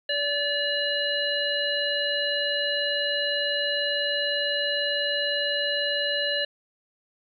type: harmonic tone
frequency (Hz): 577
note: D5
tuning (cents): -31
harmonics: 1 / 3 / 5 / 7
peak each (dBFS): -29 / -29 / -29 / -29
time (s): 0.09-6.45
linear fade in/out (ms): 5
effects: 10-bit

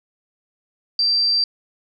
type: tone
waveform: sine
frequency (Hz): 4696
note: D8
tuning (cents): -1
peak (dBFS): -15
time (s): 0.99-1.44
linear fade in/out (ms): 2
effects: none

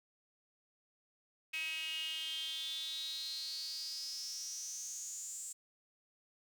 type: tone with high-pass filter sweep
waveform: sawtooth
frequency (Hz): 318.2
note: D#4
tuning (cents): +39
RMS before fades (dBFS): -42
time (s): 1.53-5.53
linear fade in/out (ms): 10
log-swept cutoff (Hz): 2500 to 7700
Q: 10
effects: none

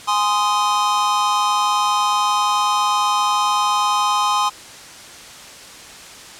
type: chord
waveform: square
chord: Ab major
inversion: none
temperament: just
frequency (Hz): 830.6 / 1038.3 / 1245.9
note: Ab5 / C6 / Eb6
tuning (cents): 0 / -14 / +2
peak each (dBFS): -22 / -19 / -22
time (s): 0.07-4.5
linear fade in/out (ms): 20
effects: white hiss -38 dBFS RMS until 6.39 s + low-pass 8000 Hz 12 dB/octave

